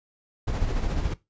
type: noise with tremolo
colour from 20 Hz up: brown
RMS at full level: -24 dBFS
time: 0.47-1.14 s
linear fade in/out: 10 ms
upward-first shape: sine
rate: 14 Hz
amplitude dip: 45%
effects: noise-tail reverb RT60 0.2 s tail -18 dB re dry + resampled to 16000 Hz